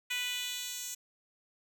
10% pulse tone with high-pass filter sweep, 493.9 Hz, B4, in tune, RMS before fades -37 dBFS, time 0.1-0.95 s, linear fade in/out 10 ms, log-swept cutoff 2400 to 5800 Hz, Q 1.9, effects none

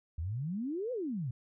sine exponential two-way sweep, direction up then down, 74.3 to 523.3 to 113.5 Hz, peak -33 dBFS, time 0.18-1.31 s, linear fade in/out 5 ms, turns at 0.92 s, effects none

